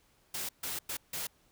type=noise bursts at uneven times; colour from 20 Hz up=white; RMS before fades=-37 dBFS; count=4; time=0.34-0.49 / 0.63-0.79 / 0.89-0.97 / 1.13-1.27 s; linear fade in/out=5 ms; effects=pink hiss -68 dBFS RMS until 1.51 s